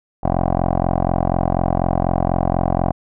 10% pulse tone with low-pass filter, 44.1 Hz, F1, 18 cents sharp, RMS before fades -18 dBFS, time 0.23-2.92 s, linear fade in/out 10 ms, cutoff 800 Hz, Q 4.9, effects none

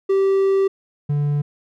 triangle tone pair in turn, 388.9 / 145.67 Hz, G4 / D3, -14 / -14 cents, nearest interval octave + perfect fourth, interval 1700 cents, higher first, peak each -12 / -15 dBFS, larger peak first, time 0.09-0.68 / 1.09-1.42 s, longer first, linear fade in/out 10 ms, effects none

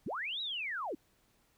sine linear two-way sweep, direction up then down, 110 to 3951 to 245.9 Hz, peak -35 dBFS, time 0.06-0.95 s, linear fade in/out 5 ms, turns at 0.41 s, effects pink hiss -71 dBFS RMS until 1.57 s

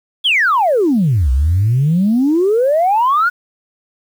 sine exponential two-way sweep, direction down then up, 3475 to 61.74 to 1488 Hz, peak -9 dBFS, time 0.24-3.3 s, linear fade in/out 20 ms, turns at 1.31 s, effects tanh soft clip ceiling -6 dBFS + 7-bit

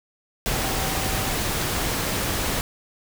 sine tone in noise, 768 Hz, G5, 36 cents flat, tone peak -35 dBFS, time 0.53-1.33 s, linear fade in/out 0 ms, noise pink, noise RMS -25 dBFS, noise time 0.46-2.61 s, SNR -13 dB, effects none

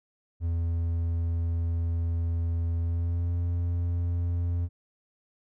triangle tone with pitch glide, 84 to 86.41 Hz, E2 to F2, +33 to -18 cents, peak -23 dBFS, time 0.4-4.69 s, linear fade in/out 50 ms, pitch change +49 cents, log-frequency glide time 2.81-3.33 s, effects none

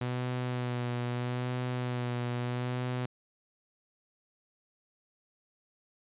sawtooth tone with vibrato, 123.5 Hz, B2, in tune, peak -27 dBFS, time 0.01-3.06 s, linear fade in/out 5 ms, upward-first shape sine, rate 0.78 Hz, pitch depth 25 cents each way, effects resampled to 8000 Hz

